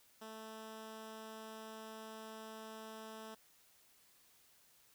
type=tone; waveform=10% pulse; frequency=220 Hz; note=A3; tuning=in tune; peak=-40 dBFS; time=0.21-3.35 s; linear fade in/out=10 ms; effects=white hiss -68 dBFS RMS until 4.94 s